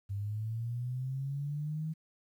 sine linear sweep, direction up, 98 to 160 Hz, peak -33 dBFS, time 0.09-1.94 s, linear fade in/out 20 ms, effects 11-bit

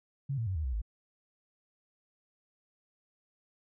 sine tone with pitch steps, 138.1 / 114.13 / 94.33 / 77.95 / 64.43 / 53.24 Hz, C#3 / A#2 / F#2 / D#2 / C2 / G#1, -6 / -36 / +34 / +4 / -26 / +44 cents, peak -30 dBFS, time 0.29-0.818 s, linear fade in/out 10 ms, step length 88 ms, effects none

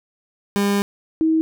30% pulse / sine tone pair in turn, 201.4 / 319.7 Hz, G3 / D#4, +47 / +47 cents, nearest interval minor sixth, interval 800 cents, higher second, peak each -14 dBFS, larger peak neither, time 0.56-0.82 / 1.21-1.41 s, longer first, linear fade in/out 0 ms, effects none

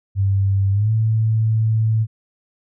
sine tone with pitch glide, 98 to 110.64 Hz, G2 to A2, 0 to +10 cents, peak -14 dBFS, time 0.15-2.07 s, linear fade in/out 50 ms, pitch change +210 cents, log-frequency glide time 0.72-0.91 s, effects none

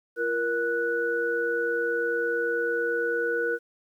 sine tone cluster, 343.1 / 472.1 / 1477 Hz, F4 / A#4 / F#6, -31 / +22 / -3 cents, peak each -34 / -26 / -28 dBFS, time 0.16-3.59 s, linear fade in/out 50 ms, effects 10-bit

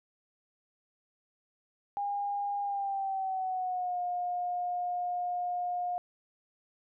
sine tone with pitch glide, 810 to 713.3 Hz, G#5 to F5, -43 to +36 cents, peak -30 dBFS, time 1.97-5.98 s, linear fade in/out 0 ms, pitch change -221 cents, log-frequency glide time 2.62-4 s, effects none

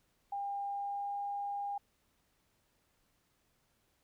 sine tone with pitch glide, 802 to 807.6 Hz, G5 to G#5, +39 to -49 cents, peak -35 dBFS, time 0.32-1.78 s, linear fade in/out 5 ms, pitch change +12 cents, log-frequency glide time 0.64-1.17 s, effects pink hiss -75 dBFS RMS until 4.03 s

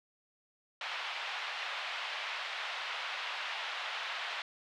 white band-pass noise, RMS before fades -39 dBFS, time 0.81-4.42 s, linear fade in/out 2 ms, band 690 to 3400 Hz, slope 24 dB/octave, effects none

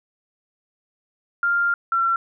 sine tone pair in turn, 1396.9 / 1357.1 Hz, F6 / E6, 0 / +50 cents, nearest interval minor second, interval 50 cents, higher first, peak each -17 dBFS, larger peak neither, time 1.43-1.74 / 1.92-2.16 s, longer first, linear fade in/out 2 ms, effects none

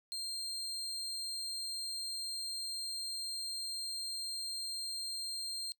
35% pulse tone, 4186 Hz, C8, in tune, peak -36 dBFS, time 0.12-5.72 s, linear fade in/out 0 ms, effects noise-tail reverb RT60 0.1 s tail -22 dB re dry

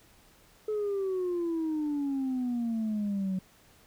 sine exponential sweep, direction down, 432.1 to 185 Hz, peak -26 dBFS, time 0.68-3.39 s, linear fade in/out 5 ms, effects tanh soft clip ceiling -26 dBFS + pink hiss -60 dBFS RMS until 3.86 s

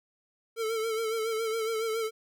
square tone with vibrato, 446.6 Hz, A4, 26 cents sharp, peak -29 dBFS, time 0.56-2.11 s, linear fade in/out 50 ms, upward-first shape sine, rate 7.2 Hz, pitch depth 49 cents each way, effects none

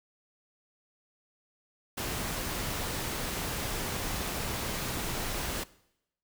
pink noise, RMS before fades -34 dBFS, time 1.97-5.64 s, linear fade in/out 10 ms, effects noise-tail reverb RT60 0.8 s tail -20 dB re dry

